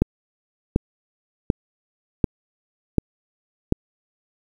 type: click train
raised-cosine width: 3 ms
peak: -3 dBFS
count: 6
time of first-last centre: 0.02-3.724 s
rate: 1.35 Hz
effects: 7-bit